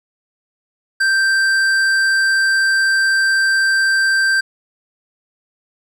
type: tone with hard clipping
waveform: sine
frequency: 1568 Hz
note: G6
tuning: in tune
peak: -14 dBFS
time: 1-4.41 s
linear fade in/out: 10 ms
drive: 10 dB
effects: none